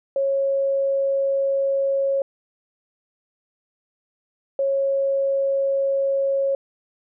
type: tone pair in turn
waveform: sine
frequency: 548 / 548 Hz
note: C#5 / C#5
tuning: -20 / -20 cents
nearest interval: unison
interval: 0 cents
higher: neither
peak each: -18 dBFS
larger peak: neither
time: 0.16-2.22 / 4.59-6.55 s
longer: first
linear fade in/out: 2 ms
effects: none